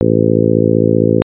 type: harmonic tone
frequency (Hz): 55.4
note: A1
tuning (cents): +13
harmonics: 2 / 3 / 4 / 5 / 6 / 7 / 8 / 9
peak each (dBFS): -17 / -17 / -17 / -17 / -17 / -17 / -17 / -17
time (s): 0.01-1.22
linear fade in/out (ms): 0
effects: resampled to 8000 Hz